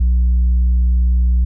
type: tone with tanh clipping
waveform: sine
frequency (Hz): 61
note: B1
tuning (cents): -21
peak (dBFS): -11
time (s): 0-1.45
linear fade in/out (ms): 10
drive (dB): 2
effects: none